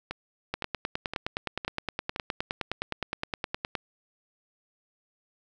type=two click trains; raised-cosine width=0.3 ms; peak=-13 / -17 dBFS; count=32 / 5; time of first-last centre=0.54-3.752 / 0.11-2.161 s; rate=9.65 / 1.95 Hz; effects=none